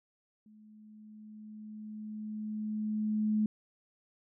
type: tone with level ramp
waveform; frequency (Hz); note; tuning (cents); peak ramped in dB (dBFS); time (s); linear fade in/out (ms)
sine; 214; A3; -48; -55 to -25; 0.46-3.46; 2
effects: none